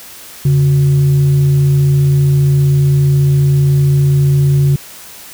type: tone with frequency modulation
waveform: sine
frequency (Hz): 140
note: C#3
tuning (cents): +18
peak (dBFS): -7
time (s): 0.45-4.76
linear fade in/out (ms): 5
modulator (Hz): 225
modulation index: 0.25
effects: white hiss -34 dBFS RMS until 5.33 s